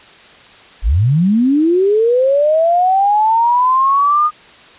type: linear sweep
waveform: sine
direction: up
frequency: 38.38 to 1234 Hz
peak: -9 dBFS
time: 0.82-4.31 s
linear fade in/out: 50 ms
effects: white hiss -41 dBFS RMS until 4.78 s + resampled to 8000 Hz